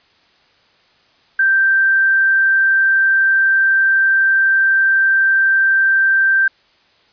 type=tone; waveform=sine; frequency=1568 Hz; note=G6; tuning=in tune; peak=-10 dBFS; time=1.39-6.48 s; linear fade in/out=5 ms; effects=white hiss -54 dBFS RMS until 7.12 s + resampled to 11025 Hz